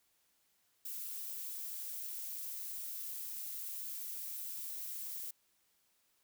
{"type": "noise", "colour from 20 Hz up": "violet", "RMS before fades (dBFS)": -43, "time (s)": [0.85, 5.31], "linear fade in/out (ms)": 5, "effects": ["white hiss -75 dBFS RMS until 6.23 s"]}